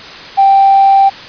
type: tone with tanh clipping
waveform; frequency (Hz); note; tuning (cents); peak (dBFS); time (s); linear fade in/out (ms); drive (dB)
triangle; 784; G5; 0; -3; 0.37-1.1; 20; 1
effects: white hiss -29 dBFS RMS until 1.28 s + resampled to 11025 Hz